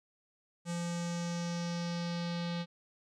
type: tone with low-pass filter sweep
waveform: square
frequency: 172 Hz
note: F3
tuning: 26 cents flat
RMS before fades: -36 dBFS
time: 0.65-2.66 s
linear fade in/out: 50 ms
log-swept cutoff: 7900 to 4000 Hz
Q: 2.9
effects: none